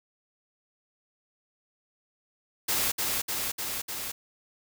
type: noise with echo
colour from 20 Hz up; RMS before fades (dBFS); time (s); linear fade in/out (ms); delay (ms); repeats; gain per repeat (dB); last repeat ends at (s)
white; -27; 2.68-2.92; 10; 300; 4; -2; 4.12
effects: none